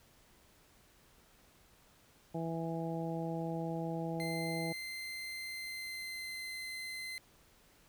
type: harmonic tone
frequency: 164.81 Hz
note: E3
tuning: in tune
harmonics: 1 / 2 / 3 / 4 / 5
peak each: -38 / -41 / -43 / -44 / -45 dBFS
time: 2.34-4.73 s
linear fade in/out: 10 ms
type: tone with pitch glide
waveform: 30% pulse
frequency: 2079 to 2062 Hz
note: C7 to C7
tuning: -12 to -26 cents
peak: -38 dBFS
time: 4.2-7.18 s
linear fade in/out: 0 ms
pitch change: -14 cents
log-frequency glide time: 5.49-6.64 s
effects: pink hiss -65 dBFS RMS until 7.88 s